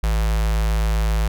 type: tone with notch filter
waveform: square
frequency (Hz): 53.8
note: A1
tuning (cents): -38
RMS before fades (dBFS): -19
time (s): 0.03-1.28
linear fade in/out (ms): 5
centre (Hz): 290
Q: 1
effects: none